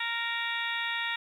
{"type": "harmonic tone with a mistuned harmonic", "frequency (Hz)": 465.1, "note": "A#4", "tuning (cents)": -4, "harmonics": [2, 3, 4, 5, 6, 7, 8], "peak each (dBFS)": [-38, -39, -33, -37, -39, -39, -39], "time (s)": [0, 1.16], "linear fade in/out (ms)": 5, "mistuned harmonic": 7, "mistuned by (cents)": 65, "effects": ["10-bit"]}